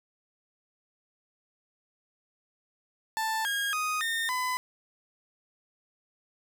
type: tone with pitch steps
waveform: 30% pulse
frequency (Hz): 884 / 1630 / 1246 / 1826 / 1007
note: A5 / G#6 / D#6 / A#6 / B5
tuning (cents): +8 / -33 / +2 / -36 / +33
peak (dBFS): -25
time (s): 3.17-4.57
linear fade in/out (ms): 0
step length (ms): 280
effects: none